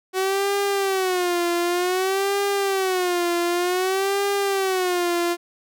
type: tone with vibrato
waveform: sawtooth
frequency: 372.3 Hz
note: F#4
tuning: 11 cents sharp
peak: -16 dBFS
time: 0.13-5.37 s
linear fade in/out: 50 ms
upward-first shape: sine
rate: 0.54 Hz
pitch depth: 130 cents each way
effects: none